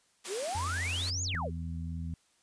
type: high-pass noise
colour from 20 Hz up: white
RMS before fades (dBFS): -39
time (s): 0.24-1.11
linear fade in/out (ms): 20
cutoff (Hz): 180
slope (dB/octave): 96
type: exponential two-way sweep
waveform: sine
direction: up then down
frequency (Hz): 342.3 to 7040 to 342.3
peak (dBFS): -33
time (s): 0.27-1.51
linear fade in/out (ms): 50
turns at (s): 1.23
type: tone with pitch glide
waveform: triangle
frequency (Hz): 87.4 to 90.33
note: F2 to F#2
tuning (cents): +2 to -41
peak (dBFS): -32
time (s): 0.55-1.35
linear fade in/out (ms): 0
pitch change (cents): +57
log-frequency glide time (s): 0.94-1.18
type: harmonic tone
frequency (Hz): 83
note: E2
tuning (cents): +12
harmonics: 1 / 2 / 3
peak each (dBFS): -36 / -39 / -46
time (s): 1.34-2.14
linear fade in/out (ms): 0
effects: white hiss -69 dBFS RMS until 2.42 s + resampled to 22050 Hz